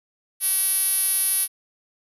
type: tone with band-pass filter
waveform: 5% pulse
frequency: 382.4 Hz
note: G4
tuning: 43 cents flat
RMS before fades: -22 dBFS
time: 0.4-1.48 s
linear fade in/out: 50 ms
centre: 11000 Hz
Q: 6.6
effects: none